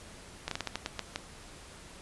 slowing click train, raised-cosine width 0.2 ms, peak -15 dBFS, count 9, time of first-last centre 0.48-1.159 s, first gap 33 ms, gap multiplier 1.26, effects pink hiss -50 dBFS RMS until 2.01 s + resampled to 24000 Hz

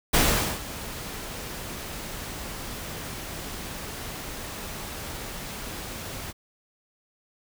pink noise with ADSR envelope, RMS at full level -19 dBFS, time 0.13-6.33 s, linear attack 13 ms, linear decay 440 ms, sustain -17 dB, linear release 32 ms, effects none

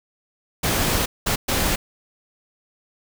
pink noise bursts at uneven times, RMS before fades -21 dBFS, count 3, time 0.63-1.06 / 1.26-1.36 / 1.48-1.76 s, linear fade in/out 10 ms, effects none

